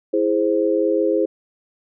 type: chord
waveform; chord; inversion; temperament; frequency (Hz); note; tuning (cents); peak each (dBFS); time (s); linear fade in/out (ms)
sine; E augmented; none; equal; 329.6 / 415.3 / 523.3; E4 / G#4 / B#4; 0 / 0 / 0; -20; 0.13-1.26; 10
effects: none